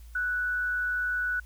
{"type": "tone with frequency modulation", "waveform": "sine", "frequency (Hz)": 1480, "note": "F#6", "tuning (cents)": 0, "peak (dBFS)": -26, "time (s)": [0.15, 1.4], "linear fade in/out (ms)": 5, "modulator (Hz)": 126, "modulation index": 0.23, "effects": ["added 57 Hz sine -44 dBFS peak until 1.45 s", "white hiss -61 dBFS RMS until 1.45 s"]}